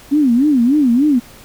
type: tone with vibrato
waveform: sine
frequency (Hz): 266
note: C4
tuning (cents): +29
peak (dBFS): -9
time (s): 0.11-1.2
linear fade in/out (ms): 20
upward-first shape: sine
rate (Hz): 3.4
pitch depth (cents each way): 240
effects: pink hiss -41 dBFS RMS until 1.44 s